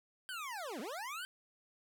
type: linear two-way sweep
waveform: 25% pulse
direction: down then up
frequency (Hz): 1568 to 196 to 1568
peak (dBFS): -37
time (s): 0.29-1.25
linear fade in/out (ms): 0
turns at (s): 0.8
effects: none